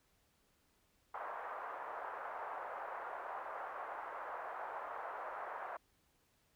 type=band-pass noise; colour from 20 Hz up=pink; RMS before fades=-45 dBFS; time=1.14-5.77 s; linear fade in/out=5 ms; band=630 to 1400 Hz; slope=24 dB/octave; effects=pink hiss -75 dBFS RMS until 6.55 s